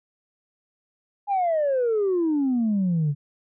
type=exponential sweep; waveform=sine; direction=down; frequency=830.6 to 139.3 Hz; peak=-18 dBFS; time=1.27-3.15 s; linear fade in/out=50 ms; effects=tanh soft clip ceiling -17 dBFS